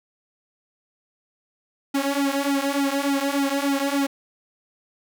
sawtooth tone with flanger, 278.6 Hz, C#4, 9 cents sharp, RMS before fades -23 dBFS, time 1.94-4.07 s, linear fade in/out 10 ms, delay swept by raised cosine 1.8 to 4.5 ms, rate 3.4 Hz, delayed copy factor -0.8, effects none

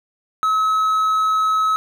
triangle tone, 1286 Hz, E6, 43 cents flat, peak -13 dBFS, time 0.43-1.76 s, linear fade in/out 0 ms, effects none

